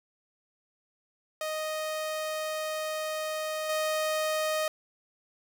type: tone with level steps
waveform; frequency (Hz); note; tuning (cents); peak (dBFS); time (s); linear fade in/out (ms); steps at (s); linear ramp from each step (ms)
sawtooth; 622.3; D#5; 0; -27 / -23; 1.41-4.68; 2; 3.69; 5
effects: none